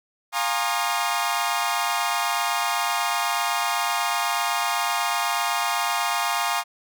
sawtooth tone cluster, 705 / 824 / 934 / 1076 / 1222 Hz, F5 / G#5 / A#5 / C6 / D#6, +16 / -14 / +3 / +48 / -32 cents, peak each -25 dBFS, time 0.32-6.64 s, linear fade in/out 50 ms, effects none

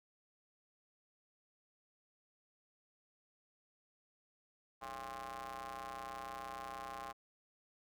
sawtooth ring-modulated tone, 126.3 Hz, B2, 39 cents sharp, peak -37 dBFS, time 4.81-7.13 s, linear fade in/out 20 ms, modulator 932 Hz, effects none

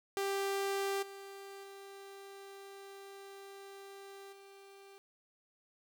sawtooth tone with level steps, 393.9 Hz, G4, 8 cents sharp, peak -29 / -43 / -45 / -50 dBFS, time 0.17-4.98 s, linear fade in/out 0 ms, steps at 1.02 / 1.63 / 4.32 s, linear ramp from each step 10 ms, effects 11-bit

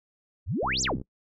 sine exponential two-way sweep, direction up then down, 64.4 to 7780 to 71.3 Hz, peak -25 dBFS, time 0.46-0.99 s, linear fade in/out 50 ms, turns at 0.82 s
click train, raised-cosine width 3 ms, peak -25 dBFS, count 26, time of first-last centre 0.63-1.015 s, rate 65 Hz
effects noise-tail reverb RT60 0.1 s tail -22 dB re dry

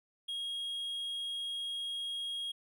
triangle tone, 3275 Hz, G#7, 25 cents flat, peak -34 dBFS, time 0.28-2.52 s, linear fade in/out 10 ms, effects none

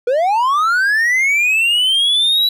triangle linear sweep, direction up, 466.5 to 3951 Hz, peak -10 dBFS, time 0.07-2.49 s, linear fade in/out 5 ms, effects none

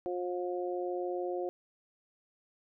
harmonic tone, 178.6 Hz, F3, 39 cents sharp, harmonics 2 / 3 / 4, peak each -34 / -38 / -40 dBFS, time 0.06-1.49 s, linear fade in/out 0 ms, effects none

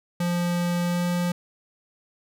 square tone with pitch glide, 174.61 to 175.72 Hz, F3 to F3, 0 to +11 cents, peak -23 dBFS, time 0.2-1.32 s, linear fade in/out 5 ms, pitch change +11 cents, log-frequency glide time 0.83-1.05 s, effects none

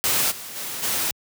white noise with level steps, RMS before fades -21 / -36 / -31 / -24 dBFS, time 0.04-1.11 s, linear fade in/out 0 ms, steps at 0.3 / 0.55 / 0.82 s, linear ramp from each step 20 ms, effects high-pass 80 Hz 12 dB/octave

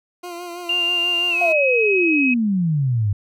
20% pulse tone with vibrato, 349.2 Hz, F4, in tune, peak -25 dBFS, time 0.23-1.53 s, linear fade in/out 10 ms, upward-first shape sine, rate 6.1 Hz, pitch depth 37 cents each way
sine tone with pitch glide, 2794 to 2547 Hz, F7 to D#7, 0 to +40 cents, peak -17 dBFS, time 0.69-2.34 s, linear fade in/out 5 ms, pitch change -160 cents, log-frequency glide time 1.3-1.37 s
sine exponential sweep, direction down, 715 to 97 Hz, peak -16 dBFS, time 1.41-3.13 s, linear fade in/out 5 ms
effects none

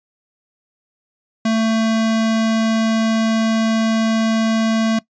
square tone, 223.1 Hz, A3, 24 cents sharp, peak -15 dBFS, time 1.45-4.99 s, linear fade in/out 5 ms, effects noise-tail reverb RT60 0.1 s tail -20 dB re dry + resampled to 16000 Hz

